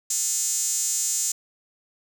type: tone with high-pass filter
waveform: sawtooth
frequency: 360 Hz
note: F#4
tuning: 47 cents flat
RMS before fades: -25 dBFS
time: 0.1-1.32 s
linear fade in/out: 5 ms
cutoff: 7000 Hz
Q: 5.1
effects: none